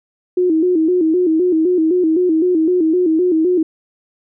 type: tone with vibrato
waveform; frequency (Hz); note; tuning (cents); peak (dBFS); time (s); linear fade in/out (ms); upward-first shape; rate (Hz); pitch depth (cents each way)
sine; 339.7; F4; -48; -11; 0.37-3.63; 5; square; 3.9; 110
effects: none